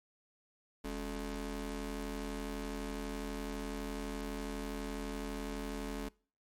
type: ring-modulated tone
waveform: 25% pulse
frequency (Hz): 160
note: D#3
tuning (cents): +49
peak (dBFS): -31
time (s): 0.84-6.09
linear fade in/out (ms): 10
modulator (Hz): 116
effects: noise-tail reverb RT60 0.4 s tail -23 dB re dry + MP3 64 kbps